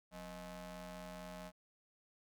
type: ring-modulated tone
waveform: sawtooth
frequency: 222.1 Hz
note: A3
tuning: 16 cents sharp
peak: -40 dBFS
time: 0.11-1.52 s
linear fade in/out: 50 ms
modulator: 402 Hz
effects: none